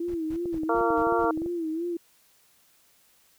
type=tone with vibrato; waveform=sine; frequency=331.4 Hz; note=E4; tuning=9 cents sharp; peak=-27 dBFS; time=0-1.97 s; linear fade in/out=5 ms; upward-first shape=sine; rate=2.8 Hz; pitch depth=95 cents each way
type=noise bursts; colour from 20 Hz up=brown; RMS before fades=-42 dBFS; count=6; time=0.08-1.252 s; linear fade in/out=2 ms; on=62 ms; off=160 ms
type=clicks; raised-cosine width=2 ms; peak=-25 dBFS; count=12; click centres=0.457 / 0.543 / 0.634 / 0.749 / 0.81 / 0.905 / 1.07 / 1.124 / 1.242 / 1.375 / 1.419 / 1.461 s
type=harmonic tone; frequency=230 Hz; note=A#3; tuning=23 cents flat; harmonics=2 / 3 / 4 / 5 / 6; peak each=-26 / -28 / -29 / -30 / -31 dBFS; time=0.69-1.31 s; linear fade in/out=2 ms
effects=white hiss -62 dBFS RMS until 3.38 s